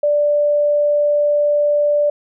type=tone; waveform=sine; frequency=587.3 Hz; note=D5; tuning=in tune; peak=-12 dBFS; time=0.03-2.1 s; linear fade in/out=5 ms; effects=none